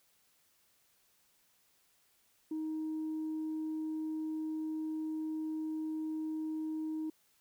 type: tone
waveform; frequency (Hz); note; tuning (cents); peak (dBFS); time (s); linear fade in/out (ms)
sine; 313.6; D#4; +14; -33; 2.51-7.1; 5
effects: tanh soft clip ceiling -32 dBFS + white hiss -71 dBFS RMS until 7.4 s